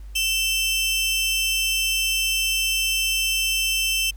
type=tone pair together; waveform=sawtooth; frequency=2655 / 3100 Hz; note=E7 / G7; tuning=+12 / -20 cents; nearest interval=minor third; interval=268 cents; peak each=-20 dBFS; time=0.15-4.11 s; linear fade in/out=10 ms; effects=added 50 Hz sine -35 dBFS peak until 4.16 s + pink hiss -58 dBFS RMS until 4.16 s